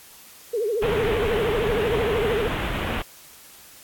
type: tone with vibrato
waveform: sine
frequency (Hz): 439.9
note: A4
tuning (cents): 0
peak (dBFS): -21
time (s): 0.53-2.48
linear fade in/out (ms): 10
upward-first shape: triangle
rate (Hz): 13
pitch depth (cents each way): 200
type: low-pass noise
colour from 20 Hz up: pink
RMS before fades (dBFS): -27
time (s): 0.82-3.02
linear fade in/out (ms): 5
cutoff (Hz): 3400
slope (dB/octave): 48
effects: white hiss -47 dBFS RMS until 3.83 s + AAC 64 kbps